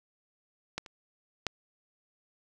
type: clicks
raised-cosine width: 0.2 ms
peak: -16 / -29 / -12 dBFS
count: 3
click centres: 0.78 / 0.862 / 1.467 s
effects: none